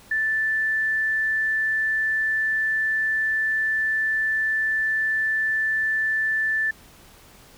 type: tone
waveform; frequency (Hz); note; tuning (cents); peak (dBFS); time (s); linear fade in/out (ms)
sine; 1760; A6; 0; -20; 0.11-6.71; 5
effects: pink hiss -50 dBFS RMS until 7.57 s